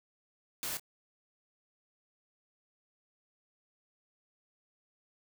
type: noise with echo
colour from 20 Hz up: white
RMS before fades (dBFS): -37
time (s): 0.63-0.77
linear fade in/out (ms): 0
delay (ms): 26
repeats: 1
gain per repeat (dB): -13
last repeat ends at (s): 0.796
effects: none